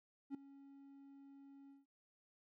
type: tone with ADSR envelope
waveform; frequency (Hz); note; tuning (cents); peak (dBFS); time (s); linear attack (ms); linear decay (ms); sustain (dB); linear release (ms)
triangle; 276.8; C#4; -2; -37; 0.3-1.86; 46; 4; -18; 160
effects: none